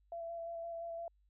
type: tone with vibrato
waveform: sine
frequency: 673 Hz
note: E5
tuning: 36 cents sharp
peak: -40 dBFS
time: 0.12-1.08 s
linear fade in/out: 2 ms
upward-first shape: square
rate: 5.8 Hz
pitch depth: 13 cents each way
effects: added 50 Hz sine -68 dBFS peak until 1.29 s